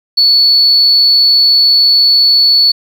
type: tone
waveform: sine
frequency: 4433 Hz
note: C#8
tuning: 1 cent flat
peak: -4 dBFS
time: 0.17-2.72 s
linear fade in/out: 10 ms
effects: tanh soft clip ceiling 0 dBFS + 7-bit